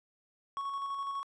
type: tone with tremolo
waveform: triangle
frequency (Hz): 1108.7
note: C#6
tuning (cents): 0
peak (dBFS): -31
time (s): 0.57-1.23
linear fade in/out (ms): 0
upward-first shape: square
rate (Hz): 12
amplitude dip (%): 30
effects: resampled to 24000 Hz